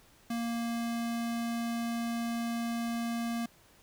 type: tone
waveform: square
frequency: 233.1 Hz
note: A#3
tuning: in tune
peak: -32 dBFS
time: 0.3-3.46 s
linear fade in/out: 5 ms
effects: pink hiss -61 dBFS RMS until 3.82 s